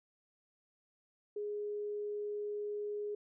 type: tone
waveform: sine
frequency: 415.3 Hz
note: G#4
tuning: in tune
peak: -36 dBFS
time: 1.36-3.15 s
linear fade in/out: 5 ms
effects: none